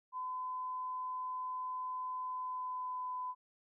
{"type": "tone with pitch glide", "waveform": "sine", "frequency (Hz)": [1015, 1006.2], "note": ["B5", "B5"], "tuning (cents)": [47, 32], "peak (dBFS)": -37, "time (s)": [0.12, 3.35], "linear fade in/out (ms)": 50, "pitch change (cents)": -15, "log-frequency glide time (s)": [2.22, 3.15], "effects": []}